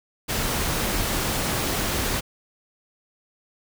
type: noise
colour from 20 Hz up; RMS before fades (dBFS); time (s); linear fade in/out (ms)
pink; -25; 0.28-2.21; 20
effects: none